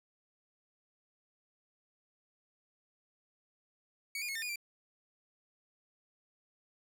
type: tone with pitch steps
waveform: sawtooth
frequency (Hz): 2246 / 2424 / 2180 / 1805 / 2455 / 2356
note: C#7 / D#7 / C#7 / A6 / D#7 / D7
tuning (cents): +22 / -46 / -29 / +44 / -24 / +5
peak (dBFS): -33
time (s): 4.15-4.558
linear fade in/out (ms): 2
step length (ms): 68
effects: none